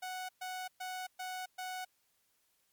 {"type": "tone bursts", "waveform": "sawtooth", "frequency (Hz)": 740, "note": "F#5", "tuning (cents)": 0, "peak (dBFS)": -35, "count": 5, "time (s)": [0.02, 1.85], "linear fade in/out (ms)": 10, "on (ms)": 270, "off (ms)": 120, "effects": ["white hiss -75 dBFS RMS until 2.72 s", "MP3 96 kbps"]}